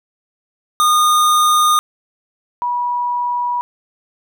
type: tone pair in turn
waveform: square / sine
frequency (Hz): 1224 / 971.5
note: D#6 / B5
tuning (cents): -29 / -29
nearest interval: major third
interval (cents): 400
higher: first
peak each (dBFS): -11 / -16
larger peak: first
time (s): 0.8-1.79 / 2.62-3.61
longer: neither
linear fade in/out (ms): 0
effects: none